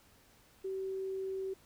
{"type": "tone", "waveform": "sine", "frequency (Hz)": 382.9, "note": "G4", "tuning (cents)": -41, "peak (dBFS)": -35, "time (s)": [0.64, 1.54], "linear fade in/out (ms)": 10, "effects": ["pink hiss -64 dBFS RMS until 1.65 s"]}